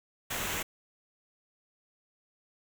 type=noise with comb filter; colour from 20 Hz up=pink; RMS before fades=-34 dBFS; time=0.3-0.63 s; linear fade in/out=10 ms; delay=0.21 ms; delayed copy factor=-0.5; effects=none